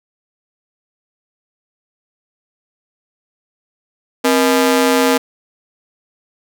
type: ring-modulated tone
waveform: sawtooth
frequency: 370 Hz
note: F#4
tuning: in tune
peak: -4 dBFS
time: 4.24-5.18 s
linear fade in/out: 10 ms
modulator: 106 Hz
effects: none